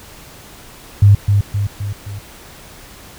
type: tone with echo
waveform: sine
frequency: 101.2 Hz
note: G#2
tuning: 44 cents flat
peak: -4 dBFS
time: 1.02-1.15 s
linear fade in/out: 5 ms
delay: 260 ms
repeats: 4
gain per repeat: -5 dB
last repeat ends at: 2.19 s
effects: pink hiss -39 dBFS RMS until 3.18 s